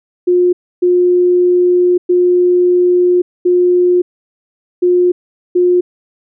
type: tone bursts at uneven times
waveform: sine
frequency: 357.2 Hz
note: F4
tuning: 39 cents sharp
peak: -7 dBFS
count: 6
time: 0.27-0.53 / 0.82-1.98 / 2.09-3.22 / 3.45-4.02 / 4.82-5.12 / 5.55-5.81 s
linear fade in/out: 10 ms
effects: none